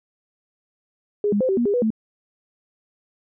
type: tone with pitch steps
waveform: sine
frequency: 412.9 / 204.7 / 517 / 385 / 238.8 / 405.7 / 489.3 / 220.1 Hz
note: G#4 / G#3 / C5 / G4 / A#3 / G#4 / B4 / A3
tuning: -10 / -25 / -21 / -31 / +42 / -41 / -16 / +1 cents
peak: -17 dBFS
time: 1.24-1.904 s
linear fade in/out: 2 ms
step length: 83 ms
effects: none